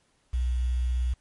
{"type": "tone with quantisation", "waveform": "sine", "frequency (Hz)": 61.74, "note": "B1", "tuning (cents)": 0, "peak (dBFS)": -23, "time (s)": [0.33, 1.14], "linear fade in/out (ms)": 10, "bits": 8, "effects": ["pink hiss -68 dBFS RMS until 1.2 s", "MP3 48 kbps"]}